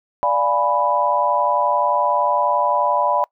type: chord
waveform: sine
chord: D diminished seventh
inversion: none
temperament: equal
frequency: 587.3 / 698.5 / 830.6 / 987.8 Hz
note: D5 / F5 / Ab5 / Cb6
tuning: 0 / 0 / 0 / 0 cents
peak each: -21 / -24 / -23 / -18 dBFS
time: 0.23-3.24 s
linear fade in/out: 0 ms
effects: noise-tail reverb RT60 0.1 s tail -24 dB re dry